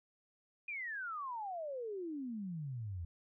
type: exponential sweep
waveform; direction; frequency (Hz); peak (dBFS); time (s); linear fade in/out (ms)
sine; down; 2475 to 81; -39; 0.68-3.05; 5
effects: none